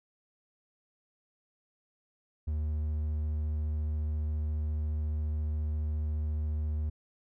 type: tone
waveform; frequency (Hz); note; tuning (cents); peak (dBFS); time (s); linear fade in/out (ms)
triangle; 76.2; D#2; -36; -27; 2.47-6.9; 10
effects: none